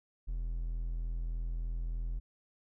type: tone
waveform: triangle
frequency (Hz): 41.64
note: E1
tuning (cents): +18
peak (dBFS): -31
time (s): 0.27-2.2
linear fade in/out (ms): 20
effects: none